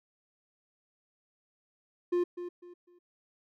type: tone with echo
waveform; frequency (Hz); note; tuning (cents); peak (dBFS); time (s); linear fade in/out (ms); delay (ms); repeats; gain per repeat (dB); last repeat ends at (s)
triangle; 352.6; F4; +17; -23; 2.12-2.24; 10; 250; 3; -11; 2.99
effects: none